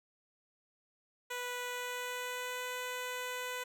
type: tone with pitch glide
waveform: 10% pulse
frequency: 492.9 to 499.5 Hz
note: B4 to B4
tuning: -3 to +20 cents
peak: -29 dBFS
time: 1.3-3.64 s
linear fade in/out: 10 ms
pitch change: +23 cents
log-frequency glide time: 1.68-2.65 s
effects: none